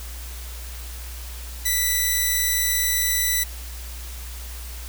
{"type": "tone", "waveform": "5% pulse", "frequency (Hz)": 1975.5, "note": "B6", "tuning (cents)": 0, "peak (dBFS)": -9, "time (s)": [1.65, 3.44], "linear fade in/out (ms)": 10, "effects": ["added 60 Hz sine -33 dBFS peak until 4.88 s", "white hiss -40 dBFS RMS until 4.88 s"]}